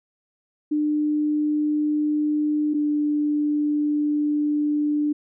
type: tone pair in turn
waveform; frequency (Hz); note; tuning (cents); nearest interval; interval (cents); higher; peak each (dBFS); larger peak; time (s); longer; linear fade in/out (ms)
sine; 300 / 296.7; D4 / D4; +37 / +18; unison; 19; first; -19; neither; 0.71-2.74 / 2.74-5.13; second; 10
effects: none